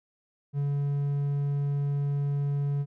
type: tone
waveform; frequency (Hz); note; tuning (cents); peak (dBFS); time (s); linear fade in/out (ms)
triangle; 142.3; C#3; +46; -23; 0.53-2.86; 50
effects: none